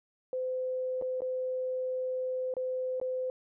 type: tone with dropouts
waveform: sine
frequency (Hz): 512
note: C5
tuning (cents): -38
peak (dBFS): -30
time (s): 0.33-3.3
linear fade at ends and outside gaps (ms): 1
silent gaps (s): 1.014-1.022 / 1.206-1.219 / 2.539-2.567 / 3-3.014
effects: none